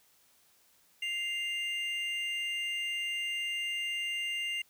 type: tone pair together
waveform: triangle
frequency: 2093 / 2798 Hz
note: C7 / F7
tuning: 0 / +3 cents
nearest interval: perfect fourth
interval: 503 cents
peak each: -35 / -32 dBFS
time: 1.02-4.62 s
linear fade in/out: 5 ms
effects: white hiss -66 dBFS RMS until 4.69 s